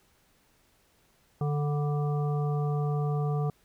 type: harmonic tone with a mistuned harmonic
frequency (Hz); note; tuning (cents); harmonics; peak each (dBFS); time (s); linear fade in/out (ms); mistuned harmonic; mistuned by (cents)
146.83; D3; 0; 1 / 3 / 5 / 7 / 8; -26 / -35 / -38 / -51 / -42; 1.41-3.5; 2; 7; -59
effects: pink hiss -66 dBFS RMS until 3.64 s